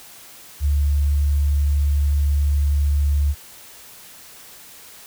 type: tone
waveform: sine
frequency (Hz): 72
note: D2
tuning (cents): -34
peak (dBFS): -15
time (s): 0.6-3.35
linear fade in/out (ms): 50
effects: white hiss -43 dBFS RMS until 5.06 s